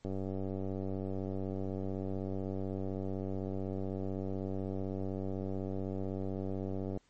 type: click train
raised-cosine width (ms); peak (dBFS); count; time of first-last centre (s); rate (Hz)
2; -25; 665; 0.05-6.974; 95.9
effects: pink hiss -70 dBFS RMS until 7.09 s + MP3 32 kbps